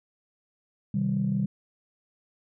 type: chord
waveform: sine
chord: C minor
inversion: none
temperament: just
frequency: 130.81 / 156.98 / 196.22 Hz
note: C3 / Eb3 / G3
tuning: 0 / +16 / +2 cents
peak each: -29 / -30 / -25 dBFS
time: 0.94-1.46 s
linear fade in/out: 5 ms
effects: tanh soft clip ceiling -16 dBFS